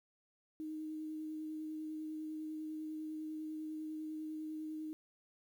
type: tone with vibrato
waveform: sine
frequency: 311.1 Hz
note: D#4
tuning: in tune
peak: -40 dBFS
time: 0.6-4.93 s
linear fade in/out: 0 ms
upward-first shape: sine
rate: 10 Hz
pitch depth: 12 cents each way
effects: 11-bit